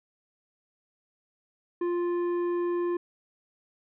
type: tone with tanh clipping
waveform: triangle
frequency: 349.2 Hz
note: F4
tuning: in tune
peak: -27 dBFS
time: 1.81-2.97 s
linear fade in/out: 5 ms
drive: 13 dB
effects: none